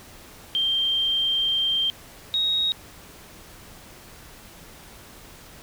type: tone pair in turn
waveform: sine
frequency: 3165 / 3771 Hz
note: G7 / A#7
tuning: +16 / +19 cents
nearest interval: minor third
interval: 303 cents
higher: second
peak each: -20 dBFS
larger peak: neither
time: 0.55-1.9 / 2.34-2.72 s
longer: first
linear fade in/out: 0 ms
effects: pink hiss -46 dBFS RMS until 5.62 s